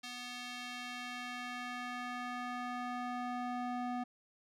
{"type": "tone with band-pass filter sweep", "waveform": "square", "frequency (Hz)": 246.3, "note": "B3", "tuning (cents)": -5, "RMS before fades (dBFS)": -41, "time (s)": [0.03, 4.04], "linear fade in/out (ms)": 10, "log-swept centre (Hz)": [3800, 660], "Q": 1, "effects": []}